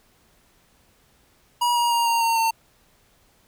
square tone with pitch steps, 962 / 950.4 / 938.9 / 927.6 / 916.4 / 905.4 Hz, B5 / A#5 / A#5 / A#5 / A#5 / A5, -46 / +33 / +12 / -9 / -30 / +49 cents, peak -19 dBFS, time 1.61-2.51 s, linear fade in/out 10 ms, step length 150 ms, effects pink hiss -60 dBFS RMS until 3.47 s

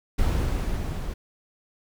brown noise with level ramp, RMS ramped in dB -22 to -31 dBFS, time 0.18-1.14 s, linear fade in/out 10 ms, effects none

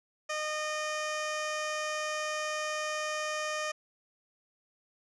15% pulse tone with low-pass filter, 612 Hz, D#5, 29 cents flat, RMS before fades -34 dBFS, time 0.29-3.72 s, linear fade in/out 10 ms, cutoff 6700 Hz, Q 1.4, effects none

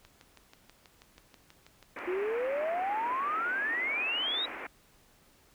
click train, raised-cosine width 0.2 ms, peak -34 dBFS, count 13, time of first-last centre 0.05-1.989 s, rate 6.19 Hz
white band-pass noise, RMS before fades -41 dBFS, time 1.96-4.67 s, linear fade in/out 5 ms, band 240 to 2400 Hz, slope 48 dB/octave
sine exponential sweep, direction up, 350.8 to 3878 Hz, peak -29 dBFS, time 2.07-4.46 s, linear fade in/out 10 ms
effects pink hiss -63 dBFS RMS until 5.54 s

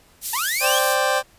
white high-pass noise, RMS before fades -26 dBFS, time 0.21-0.97 s, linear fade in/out 50 ms, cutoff 5000 Hz, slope 12 dB/octave
sawtooth linear sweep, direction up, 860 to 3372 Hz, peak -19 dBFS, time 0.33-0.79 s, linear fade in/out 5 ms
25% pulse chord, C suspended second, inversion none, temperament just, 523.3 / 588.7 / 784.9 Hz, C5 / D5 / G5, 0 / +4 / +2 cents, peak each -19 dBFS, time 0.6-1.23 s, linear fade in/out 50 ms
effects pink hiss -54 dBFS RMS until 1.38 s + resampled to 32000 Hz

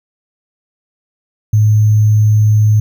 sine tone with sample-and-hold, 107 Hz, A2, 48 cents flat, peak -6 dBFS, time 1.53-2.8 s, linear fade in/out 5 ms, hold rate 6300 Hz, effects none

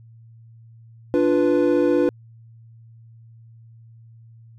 triangle chord, B diminished, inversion first, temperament equal, 293.7 / 349.2 / 493.9 Hz, D4 / F4 / B4, 0 / 0 / 0 cents, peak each -18 dBFS, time 1.14-2.09 s, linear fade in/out 0 ms, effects added 114 Hz sine -44 dBFS peak until 4.58 s

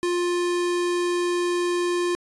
square tone, 351.7 Hz, F4, 12 cents sharp, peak -22 dBFS, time 0.03-2.15 s, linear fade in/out 0 ms, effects resampled to 24000 Hz

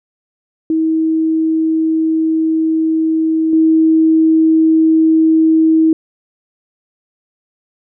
sine tone with level steps, 320 Hz, D#4, 49 cents sharp, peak -11 / -7 dBFS, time 0.7-5.93 s, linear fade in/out 2 ms, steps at 3.53 s, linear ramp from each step 2 ms, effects none

